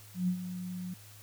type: tone with ADSR envelope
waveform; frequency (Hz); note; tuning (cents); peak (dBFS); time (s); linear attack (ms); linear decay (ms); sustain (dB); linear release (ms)
sine; 181; F#3; -38; -25; 0.14-0.94; 140; 82; -11; 5
effects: added 104 Hz sine -53 dBFS peak until 1.22 s + white hiss -55 dBFS RMS until 1.22 s